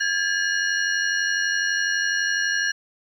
sine tone cluster, 1622 / 1714 / 2889 / 4244 / 5660 Hz, G#6 / A6 / F#7 / C8 / F8, -41 / -46 / -42 / +24 / +22 cents, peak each -23 / -26 / -32 / -31 / -31 dBFS, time 0-2.72 s, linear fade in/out 10 ms, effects 9-bit

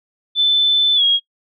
sine tone with pitch glide, 3520 to 3284 Hz, A7 to G#7, 0 to -20 cents, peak -11 dBFS, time 0.35-1.2 s, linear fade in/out 50 ms, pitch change -120 cents, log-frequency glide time 0.95-1.03 s, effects noise-tail reverb RT60 0.1 s tail -23 dB re dry

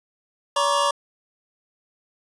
square tone cluster, 569 / 947 / 1087 / 1160 Hz, C#5 / A#5 / C#6 / D6, +45 / +27 / -34 / -22 cents, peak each -25 dBFS, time 0.56-0.91 s, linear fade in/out 5 ms, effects resampled to 24000 Hz

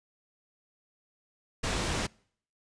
pink low-pass noise, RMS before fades -31 dBFS, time 1.63-2.07 s, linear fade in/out 10 ms, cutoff 8100 Hz, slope 12 dB/octave, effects noise-tail reverb RT60 0.6 s tail -26 dB re dry + resampled to 22050 Hz

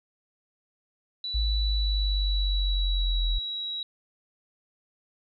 sine tone with pitch glide, 3951 to 3867 Hz, B7 to B7, 0 to -37 cents, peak -30 dBFS, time 1.24-3.83 s, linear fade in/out 2 ms, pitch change -37 cents, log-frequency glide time 1.66-3.71 s
sine exponential sweep, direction down, 55 to 42.05 Hz, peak -23 dBFS, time 1.34-3.39 s, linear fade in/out 10 ms
effects none

